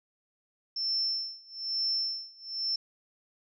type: tone with tremolo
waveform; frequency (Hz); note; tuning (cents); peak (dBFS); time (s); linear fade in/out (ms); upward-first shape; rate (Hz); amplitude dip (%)
sine; 5350; E8; +25; -26; 0.76-2.76; 5; sine; 1.1; 95
effects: none